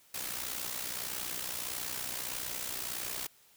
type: noise with amplitude modulation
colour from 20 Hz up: white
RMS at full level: -35 dBFS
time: 0.14-3.27 s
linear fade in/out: 5 ms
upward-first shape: sine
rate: 61.6 Hz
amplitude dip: 65%
effects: white hiss -63 dBFS RMS until 3.56 s